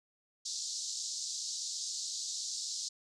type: band-pass noise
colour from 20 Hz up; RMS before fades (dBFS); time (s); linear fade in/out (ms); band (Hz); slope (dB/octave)
white; -39; 0.45-2.89; 10; 4000 to 7400; 48
effects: none